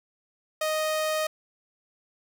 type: tone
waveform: sawtooth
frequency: 622.3 Hz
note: D#5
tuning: in tune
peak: -21 dBFS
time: 0.61-1.27 s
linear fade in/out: 5 ms
effects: none